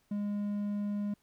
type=tone; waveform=triangle; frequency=205.3 Hz; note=G#3; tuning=20 cents flat; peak=-29 dBFS; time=0.11-1.14 s; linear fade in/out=5 ms; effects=pink hiss -72 dBFS RMS until 1.22 s